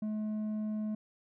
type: tone with low-pass filter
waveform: square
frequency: 214.1 Hz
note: A3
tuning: 47 cents flat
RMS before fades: -35 dBFS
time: 0.02-0.95 s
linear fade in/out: 5 ms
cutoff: 430 Hz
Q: 0.71
effects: none